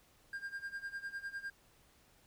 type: tone with tremolo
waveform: triangle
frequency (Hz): 1603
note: G6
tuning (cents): +38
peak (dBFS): -36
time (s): 0.33-1.5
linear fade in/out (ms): 2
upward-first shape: sine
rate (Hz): 9.9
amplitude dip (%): 85
effects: pink hiss -67 dBFS RMS until 2.26 s